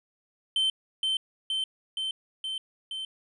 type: tone with echo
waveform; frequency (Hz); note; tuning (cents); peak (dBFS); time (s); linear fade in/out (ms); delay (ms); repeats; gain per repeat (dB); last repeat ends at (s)
triangle; 3094; G7; -23; -21; 0.56-0.7; 2; 470; 5; -2; 3.05
effects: resampled to 24000 Hz